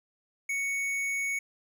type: tone with tanh clipping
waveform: sine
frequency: 2223 Hz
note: C#7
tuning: 4 cents sharp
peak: -30 dBFS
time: 0.49-1.39 s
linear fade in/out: 5 ms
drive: 13 dB
effects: none